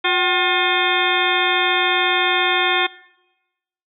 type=harmonic tone with a mistuned harmonic; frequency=357.2 Hz; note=F4; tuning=39 cents sharp; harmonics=1 / 2 / 3 / 4 / 5 / 6 / 7 / 9 / 10; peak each=-24 / -24 / -24 / -24 / -24 / -24 / -24 / -24 / -24 dBFS; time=0.04-2.87 s; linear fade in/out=10 ms; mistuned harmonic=2; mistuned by=+97 cents; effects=noise-tail reverb RT60 1.0 s tail -22 dB re dry